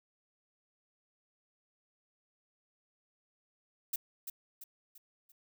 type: noise with echo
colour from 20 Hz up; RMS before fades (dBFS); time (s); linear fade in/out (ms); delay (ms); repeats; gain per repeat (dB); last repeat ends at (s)
violet; -34; 3.93-3.96; 5; 340; 4; -7; 5.32
effects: none